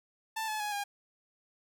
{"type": "tone with pitch steps", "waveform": "sawtooth", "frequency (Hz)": [885, 859.8, 835.3, 811.5], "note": ["A5", "A5", "G#5", "G#5"], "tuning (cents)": [10, -40, 10, -40], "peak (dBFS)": -29, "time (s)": [0.36, 0.84], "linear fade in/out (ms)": 10, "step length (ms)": 120, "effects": []}